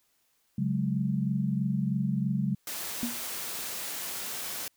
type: chord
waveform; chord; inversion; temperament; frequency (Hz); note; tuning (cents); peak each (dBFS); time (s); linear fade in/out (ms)
sine; C# suspended fourth; none; just; 138.59 / 184.79 / 207.9; C#3 / F#3 / G#3; 0 / -2 / +2; -30; 0.58-2.55; 5
type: high-pass noise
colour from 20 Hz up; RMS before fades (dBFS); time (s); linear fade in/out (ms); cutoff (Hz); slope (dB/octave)
white; -36; 2.67-4.68; 2; 130; 12
type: tone with exponential decay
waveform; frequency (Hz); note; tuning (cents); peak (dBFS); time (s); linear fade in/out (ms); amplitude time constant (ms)
sine; 239; A#3; +43; -25; 3.03-3.24; 0; 45
effects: white hiss -71 dBFS RMS until 4.76 s